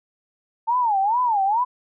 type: tone with vibrato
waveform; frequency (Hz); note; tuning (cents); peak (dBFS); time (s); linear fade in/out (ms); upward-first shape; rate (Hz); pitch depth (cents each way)
sine; 880; A5; 0; -17; 0.67-1.65; 20; sine; 2.3; 230
effects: none